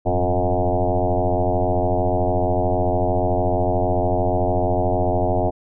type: tone with frequency modulation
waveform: sine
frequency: 356.8 Hz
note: F4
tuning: 37 cents sharp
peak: -16 dBFS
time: 0.05-5.51 s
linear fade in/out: 20 ms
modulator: 90.9 Hz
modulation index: 4.6
effects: none